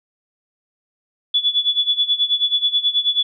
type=tone with tremolo; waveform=sine; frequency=3431 Hz; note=A7; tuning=44 cents flat; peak=-12 dBFS; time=1.34-3.23 s; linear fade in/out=5 ms; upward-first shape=sine; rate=9.3 Hz; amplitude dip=85%; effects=none